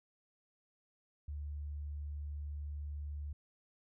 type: tone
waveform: sine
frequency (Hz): 73.3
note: D2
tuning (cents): -3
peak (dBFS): -39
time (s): 1.28-3.33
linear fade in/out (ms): 5
effects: none